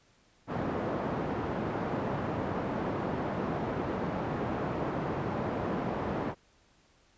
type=band-pass noise; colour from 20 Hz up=pink; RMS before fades=-33 dBFS; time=0.47-6.35 s; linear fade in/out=50 ms; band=130 to 1000 Hz; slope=12 dB/octave; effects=pink hiss -65 dBFS RMS until 7.17 s + resampled to 16000 Hz